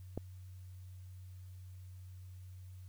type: click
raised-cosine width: 2 ms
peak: -25 dBFS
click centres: 0.176 s
effects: added 92 Hz sine -48 dBFS peak until 2.88 s + white hiss -70 dBFS RMS until 2.88 s